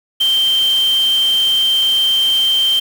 sine tone in noise, 3136 Hz, G7, in tune, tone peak -11 dBFS, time 0.2-2.8 s, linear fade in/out 10 ms, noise white, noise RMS -29 dBFS, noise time 0.2-2.8 s, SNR +15 dB, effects none

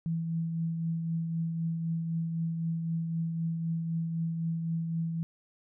sine tone with tremolo, 164.81 Hz, E3, in tune, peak -27 dBFS, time 0.06-5.23 s, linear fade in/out 0 ms, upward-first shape triangle, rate 3.9 Hz, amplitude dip 40%, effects none

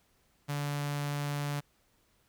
sawtooth tone with notch filter, 144.7 Hz, D3, 25 cents flat, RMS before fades -34 dBFS, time 0.48-1.61 s, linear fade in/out 20 ms, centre 360 Hz, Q 1.3, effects pink hiss -70 dBFS RMS until 2.28 s

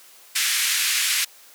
pink band-pass noise, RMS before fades -22 dBFS, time 0.35-1.25 s, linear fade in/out 10 ms, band 1800 to 13000 Hz, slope 24 dB/octave, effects white hiss -49 dBFS RMS until 1.54 s + high-pass 400 Hz 12 dB/octave

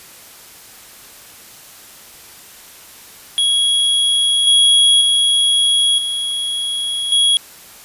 square tone with level steps, 3322 Hz, G#7, in tune, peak -13 / -9 / -12 / -19 / -11 dBFS, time 3.38-7.37 s, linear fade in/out 0 ms, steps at 4.47 / 5.01 / 5.98 / 7.12 s, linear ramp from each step 2 ms, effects white hiss -40 dBFS RMS until 7.84 s + resampled to 32000 Hz

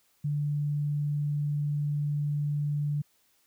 sine tone, 146.6 Hz, D3, 3 cents flat, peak -26 dBFS, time 0.24-3.02 s, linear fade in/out 10 ms, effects white hiss -68 dBFS RMS until 3.46 s

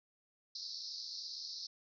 pink band-pass noise, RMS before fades -45 dBFS, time 0.55-1.67 s, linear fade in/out 5 ms, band 4100 to 5500 Hz, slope 96 dB/octave, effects none

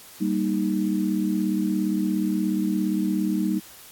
sine chord, Eb major, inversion first, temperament equal, 196 / 233.1 / 311.1 Hz, G3 / Bb3 / Eb4, 0 / 0 / 0 cents, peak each -24 / -28 / -25 dBFS, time 0.2-3.6 s, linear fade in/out 20 ms, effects white hiss -46 dBFS RMS until 3.91 s + AAC 64 kbps

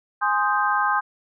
sine chord, Ab major seventh, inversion none, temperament equal, 830.6 / 1046.5 / 1244.5 / 1568 Hz, Ab5 / C6 / Eb6 / G6, 0 / 0 / 0 / 0 cents, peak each -24 dBFS, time 0.21-1.01 s, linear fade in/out 20 ms, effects none

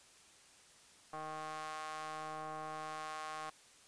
sawtooth ring-modulated tone, 155.56 Hz, D#3, in tune, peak -35 dBFS, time 1.13-3.5 s, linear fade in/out 5 ms, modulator 933 Hz, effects white hiss -62 dBFS RMS until 3.87 s + resampled to 22050 Hz

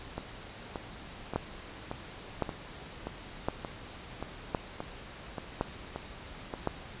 two click trains, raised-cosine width 1 ms, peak -14 / -21 dBFS, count 6 / 12, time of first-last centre 1.36-6.673 / 0.18-6.538 s, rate 0.941 / 1.73 Hz, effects pink hiss -46 dBFS RMS until 7 s + resampled to 8000 Hz

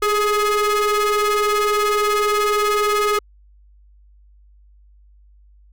45% pulse ring-modulated tone, 421.6 Hz, G#4, 26 cents sharp, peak -13 dBFS, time 0.02-3.19 s, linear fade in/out 5 ms, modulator 835 Hz, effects added 50 Hz sine -47 dBFS peak until 5.72 s

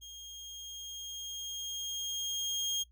30% pulse tone with level ramp, 3238 Hz, G#7, 45 cents flat, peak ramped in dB -43 to -27 dBFS, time 0.01-2.84 s, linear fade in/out 20 ms, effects noise-tail reverb RT60 0.1 s tail -19 dB re dry + added 60 Hz sine -59 dBFS peak until 2.91 s

